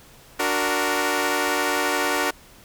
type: chord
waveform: 10% pulse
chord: D augmented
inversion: none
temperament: equal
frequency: 293.7 / 370 / 466.2 Hz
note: D4 / F#4 / A#4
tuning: 0 / 0 / 0 cents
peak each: -17 dBFS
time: 0.39-2.31 s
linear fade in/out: 10 ms
effects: pink hiss -49 dBFS RMS until 2.64 s